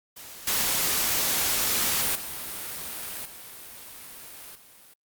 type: noise with level steps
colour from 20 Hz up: white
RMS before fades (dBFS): -43 / -25 / -35 / -43 / -52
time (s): 0.16-4.94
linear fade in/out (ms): 10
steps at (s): 0.47 / 2.15 / 3.25 / 4.55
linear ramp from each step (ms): 5
effects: Opus 48 kbps